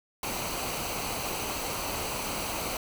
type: noise with comb filter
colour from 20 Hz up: pink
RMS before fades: -33 dBFS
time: 0.23-2.77 s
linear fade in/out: 2 ms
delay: 0.57 ms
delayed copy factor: -0.55
effects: none